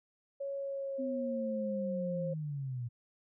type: tone with pitch glide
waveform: sine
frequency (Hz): 554.4 to 532.7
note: C#5 to C5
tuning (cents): 0 to +31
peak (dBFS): -35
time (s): 0.4-2.34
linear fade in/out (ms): 10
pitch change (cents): -69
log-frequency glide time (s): 0.55-1.55
type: linear sweep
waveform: sine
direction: down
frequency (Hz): 261.6 to 116.54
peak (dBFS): -35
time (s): 0.98-2.89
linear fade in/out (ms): 20
effects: none